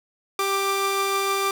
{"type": "tone pair together", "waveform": "sawtooth", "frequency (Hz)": [392, 1182.5], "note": ["G4", "D6"], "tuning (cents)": [0, 12], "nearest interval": "octave + perfect fifth", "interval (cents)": 1912, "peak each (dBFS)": [-21, -20], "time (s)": [0.39, 1.51], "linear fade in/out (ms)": 2, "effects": []}